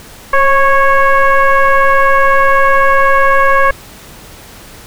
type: tone with frequency modulation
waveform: sine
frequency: 555 Hz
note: C#5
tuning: 2 cents sharp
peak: -5 dBFS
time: 0.33-3.71 s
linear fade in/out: 5 ms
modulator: 549 Hz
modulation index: 2.3
effects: pink hiss -35 dBFS RMS until 4.86 s